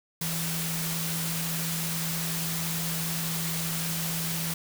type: tone in noise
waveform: sine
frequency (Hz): 164.81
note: E3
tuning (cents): 0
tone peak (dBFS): -32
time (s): 0.21-4.54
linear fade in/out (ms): 5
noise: white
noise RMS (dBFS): -32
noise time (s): 0.21-4.54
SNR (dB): -3
effects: none